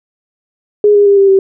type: tone with pitch steps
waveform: sine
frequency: 415.3 / 407.9 / 400.7 / 393.6 / 386.6 Hz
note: G#4 / G#4 / G4 / G4 / G4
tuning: 0 / -31 / +38 / +7 / -24 cents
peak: -4 dBFS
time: 0.84-1.39 s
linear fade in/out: 2 ms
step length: 110 ms
effects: none